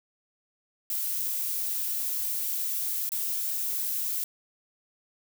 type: noise with dropouts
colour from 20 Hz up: violet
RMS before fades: -30 dBFS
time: 0.9-4.24 s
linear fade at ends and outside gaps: 1 ms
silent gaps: 3.091-3.119 s
effects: none